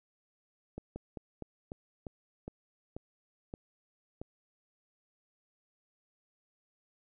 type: slowing click train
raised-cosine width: 2 ms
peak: -27 dBFS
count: 10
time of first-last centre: 0.78-4.215 s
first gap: 180 ms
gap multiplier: 1.18
effects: none